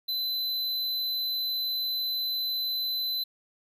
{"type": "tone", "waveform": "square", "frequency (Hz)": 4027, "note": "B7", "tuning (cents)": 33, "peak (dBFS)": -28, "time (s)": [0.08, 3.24], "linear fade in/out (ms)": 10, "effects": []}